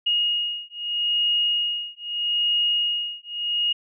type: beating tone pair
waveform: sine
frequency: 2868 / 2868.79 Hz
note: F7 / F7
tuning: +45 / +46 cents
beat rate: 0.79 Hz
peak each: -24 dBFS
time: 0.06-3.73 s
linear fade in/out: 10 ms
effects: none